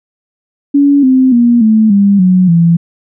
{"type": "tone with pitch steps", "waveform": "sine", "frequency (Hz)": [283.3, 259.8, 238.2, 218.5, 200.3, 183.7, 168.45], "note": ["C#4", "C4", "A#3", "A3", "G3", "F#3", "E3"], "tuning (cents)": [38, -12, 38, -12, 38, -12, 38], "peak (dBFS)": -4, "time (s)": [0.74, 2.77], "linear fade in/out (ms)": 10, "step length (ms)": 290, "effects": []}